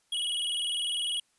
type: tone with vibrato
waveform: square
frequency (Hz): 3110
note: G7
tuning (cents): -14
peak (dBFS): -29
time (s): 0.12-1.2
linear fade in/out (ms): 5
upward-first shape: square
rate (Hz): 20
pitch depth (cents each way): 100
effects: white hiss -70 dBFS RMS until 1.38 s + resampled to 24000 Hz